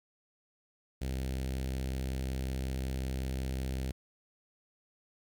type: tone with notch filter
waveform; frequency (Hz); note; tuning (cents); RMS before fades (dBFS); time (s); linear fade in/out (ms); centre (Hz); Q
sawtooth; 65.41; C2; 0; -35; 1.01-3.92; 10; 1100; 0.82
effects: 11-bit